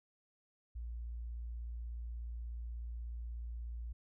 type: tone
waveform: sine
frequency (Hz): 58.27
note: A#1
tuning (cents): 0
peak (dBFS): -40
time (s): 0.75-3.93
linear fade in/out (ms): 10
effects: none